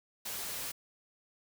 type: noise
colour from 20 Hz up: white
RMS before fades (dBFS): -39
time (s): 0.25-0.72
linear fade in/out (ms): 10
effects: none